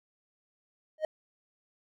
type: tone with exponential growth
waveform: triangle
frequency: 622.3 Hz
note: D#5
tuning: in tune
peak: -20 dBFS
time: 0.98-1.05 s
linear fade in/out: 2 ms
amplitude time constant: 15 ms
effects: none